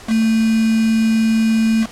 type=tone with quantisation; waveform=sine; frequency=222.9 Hz; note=A3; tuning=23 cents sharp; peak=-12 dBFS; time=0.07-1.87 s; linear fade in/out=50 ms; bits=4; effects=pink hiss -38 dBFS RMS until 1.91 s + low-pass 9000 Hz 12 dB/octave